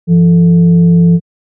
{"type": "tone with frequency modulation", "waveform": "sine", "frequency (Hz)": 170, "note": "F3", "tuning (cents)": -46, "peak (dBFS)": -3, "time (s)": [0.07, 1.2], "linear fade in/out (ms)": 50, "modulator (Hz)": 268, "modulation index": 0.29, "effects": ["high-pass 100 Hz 12 dB/octave"]}